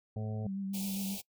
harmonic tone, 108.1 Hz, A2, 30 cents flat, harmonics 1 / 2 / 4 / 5 / 6 / 7, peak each -35 / -41 / -47 / -49 / -51 / -52 dBFS, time 0.16-0.47 s, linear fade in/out 5 ms
sine tone with vibrato, 195.2 Hz, G3, 7 cents flat, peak -34 dBFS, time 0.43-1.18 s, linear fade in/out 50 ms, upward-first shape sine, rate 7.5 Hz, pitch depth 26 cents each way
white band-stop noise, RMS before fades -42 dBFS, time 0.73-1.22 s, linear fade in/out 20 ms, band 920 to 2300 Hz, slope 96 dB/octave
effects noise-tail reverb RT60 0.1 s tail -23 dB re dry

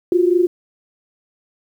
sine tone pair together, 349.2 / 373.8 Hz, F4 / F#4, 0 / +18 cents, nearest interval minor second, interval 118 cents, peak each -13 / -17 dBFS, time 0.12-0.47 s, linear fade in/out 2 ms, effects 8-bit

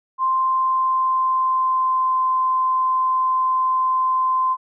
sine tone with pitch glide, 1046.5 to 1035.7 Hz, C6 to C6, 0 to -18 cents, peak -16 dBFS, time 0.18-4.57 s, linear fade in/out 50 ms, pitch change -18 cents, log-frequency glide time 0.29-2.22 s, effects none

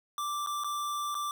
square tone with dropouts, 1174.7 Hz, D6, in tune, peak -32 dBFS, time 0.18-1.31 s, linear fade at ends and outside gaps 1 ms, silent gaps 0.463-0.471 / 0.637-0.644 / 1.145-1.151 s, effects none

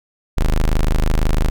35% pulse tone, 26 Hz, G#0, 3 cents sharp, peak -11 dBFS, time 0.37-1.5 s, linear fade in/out 10 ms, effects none

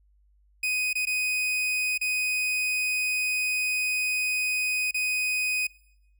40% pulse tone with dropouts, 2500 Hz, D#7, 8 cents sharp, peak -24 dBFS, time 0.63-5.67 s, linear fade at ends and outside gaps 5 ms, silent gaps 0.931-0.953 / 1.054-1.069 / 1.978-2.012 / 4.911-4.943 s, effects noise-tail reverb RT60 0.8 s tail -21 dB re dry + added 50 Hz sine -59 dBFS peak until 6.19 s

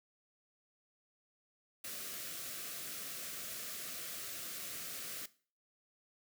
white band-stop noise, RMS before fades -44 dBFS, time 1.84-5.26 s, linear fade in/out 5 ms, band 730 to 1100 Hz, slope 96 dB/octave, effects noise-tail reverb RT60 0.4 s tail -18 dB re dry + high-pass 100 Hz 12 dB/octave

